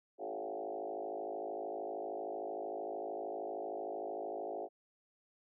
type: tone with frequency modulation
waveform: sine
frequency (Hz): 554.4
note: C#5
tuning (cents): 0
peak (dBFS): -38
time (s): 0.18-4.69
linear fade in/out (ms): 50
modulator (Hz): 53.1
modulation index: 4
effects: none